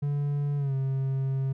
triangle tone with pitch glide, 144 to 134.36 Hz, D3 to C3, -34 to +46 cents, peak -23 dBFS, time 0.02-1.53 s, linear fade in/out 10 ms, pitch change -120 cents, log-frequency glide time 0.57-0.74 s, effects none

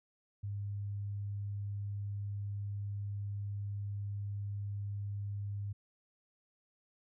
sine tone, 101.3 Hz, G#2, 43 cents flat, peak -36 dBFS, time 0.43-5.73 s, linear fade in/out 10 ms, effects none

